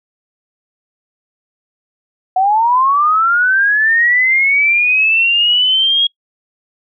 sine linear sweep, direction up, 730 to 3300 Hz, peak -9 dBFS, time 2.36-6.07 s, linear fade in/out 5 ms, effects noise-tail reverb RT60 0.1 s tail -24 dB re dry

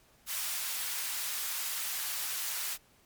white high-pass noise, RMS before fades -35 dBFS, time 0.26-2.78 s, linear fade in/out 50 ms, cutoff 1000 Hz, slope 12 dB/octave, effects pink hiss -64 dBFS RMS until 3.05 s + MP3 96 kbps

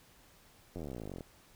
slowing click train, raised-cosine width 2 ms, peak -29 dBFS, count 28, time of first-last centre 0.76-1.208 s, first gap 11 ms, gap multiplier 1.03, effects pink hiss -62 dBFS RMS until 1.55 s

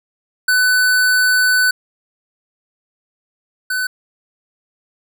square tone pair in turn, 1500 / 1505.6 Hz, F#6 / F#6, +23 / +30 cents, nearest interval unison, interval 7 cents, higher second, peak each -12 / -18 dBFS, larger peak first, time 0.48-1.71 / 3.7-3.87 s, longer first, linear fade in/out 5 ms, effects none

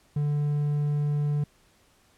triangle tone with hard clipping, 146.83 Hz, D3, in tune, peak -24 dBFS, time 0.16-1.44 s, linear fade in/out 5 ms, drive 6 dB, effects pink hiss -62 dBFS RMS until 2.17 s + low-pass 12000 Hz 12 dB/octave

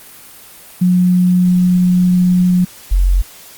sine tone pair in turn, 180.3 / 45.08 Hz, F#3 / F#1, -45 / -44 cents, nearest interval 2 octaves, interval 2399 cents, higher first, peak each -8 dBFS, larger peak neither, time 0.81-2.65 / 2.91-3.22 s, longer first, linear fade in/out 10 ms, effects white hiss -38 dBFS RMS until 3.57 s + Opus 32 kbps

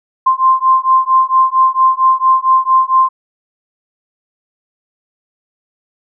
sine beating tone pair, 1045 / 1049.4 Hz, C6 / C6, -2 / +5 cents, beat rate 4.4 Hz, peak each -11 dBFS, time 0.26-3.09 s, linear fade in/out 10 ms, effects none

